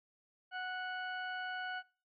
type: harmonic tone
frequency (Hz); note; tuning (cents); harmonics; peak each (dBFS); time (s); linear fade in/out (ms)
738; F#5; -5; 1 / 2 / 3 / 4 / 6; -42 / -40 / -54 / -49 / -61; 0.51-1.83; 50
effects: noise-tail reverb RT60 0.4 s tail -24 dB re dry